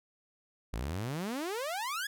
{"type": "exponential sweep", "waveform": "sawtooth", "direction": "up", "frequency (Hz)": [50.7, 1727], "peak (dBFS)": -30, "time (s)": [0.73, 2.07], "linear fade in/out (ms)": 5, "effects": []}